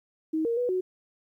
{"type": "tone with pitch steps", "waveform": "sine", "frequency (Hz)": [316.3, 465.3, 490.1, 369.1], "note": ["D#4", "A#4", "B4", "F#4"], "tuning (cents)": [29, -3, -13, -4], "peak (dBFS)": -24, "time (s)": [0.33, 0.81], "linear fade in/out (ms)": 10, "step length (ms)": 120, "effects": ["11-bit"]}